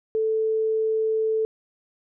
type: tone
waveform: sine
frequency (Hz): 440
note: A4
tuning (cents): 0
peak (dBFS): -20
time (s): 0.15-1.45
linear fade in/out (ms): 0
effects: none